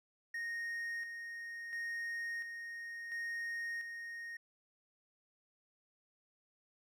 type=tone with tremolo; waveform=triangle; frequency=1859 Hz; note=A#6; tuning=5 cents flat; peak=-36 dBFS; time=0.34-4.37 s; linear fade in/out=5 ms; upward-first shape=square; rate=0.72 Hz; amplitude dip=45%; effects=none